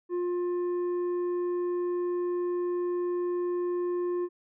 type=tone with tanh clipping; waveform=triangle; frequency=353.7 Hz; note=F4; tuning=22 cents sharp; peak=-28 dBFS; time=0.09-4.29 s; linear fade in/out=50 ms; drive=10 dB; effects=none